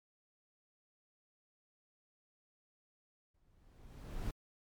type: noise with exponential growth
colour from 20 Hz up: brown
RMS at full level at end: -36 dBFS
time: 3.34-4.31 s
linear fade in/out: 5 ms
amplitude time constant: 210 ms
effects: MP3 96 kbps